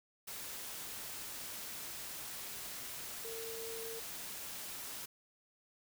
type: tone in noise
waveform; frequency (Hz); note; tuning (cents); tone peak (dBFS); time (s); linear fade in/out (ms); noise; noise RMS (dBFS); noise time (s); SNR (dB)
sine; 454.3; A#4; -45; -44; 3.24-4; 10; white; -45; 0.27-5.06; -2
effects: none